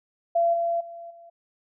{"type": "tone with level steps", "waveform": "sine", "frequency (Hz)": 680, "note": "F5", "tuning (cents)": -46, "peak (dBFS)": [-18, -22, -37, -45], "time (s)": [0.35, 1.3], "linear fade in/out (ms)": 10, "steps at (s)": [0.53, 0.8, 1.1], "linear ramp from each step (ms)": 10, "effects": []}